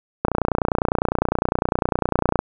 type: click train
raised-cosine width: 1 ms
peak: -3 dBFS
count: 65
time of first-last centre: 0.25-2.39 s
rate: 29.9 Hz
effects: none